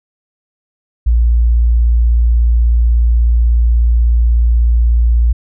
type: tone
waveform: sine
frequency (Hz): 58.2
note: A#1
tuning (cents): -2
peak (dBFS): -7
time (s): 1.06-5.33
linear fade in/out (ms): 10
effects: none